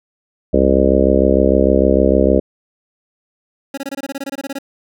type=harmonic tone; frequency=66.6 Hz; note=C2; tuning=31 cents sharp; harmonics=1 / 3 / 4 / 5 / 6 / 7 / 8 / 9; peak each=-18 / -18 / -18 / -18 / -18 / -18 / -18 / -18 dBFS; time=0.53-2.4 s; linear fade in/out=10 ms
type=tone bursts; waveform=25% pulse; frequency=275.4 Hz; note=C#4; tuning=11 cents flat; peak=-18 dBFS; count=15; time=3.74-4.587 s; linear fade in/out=5 ms; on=35 ms; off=23 ms
effects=none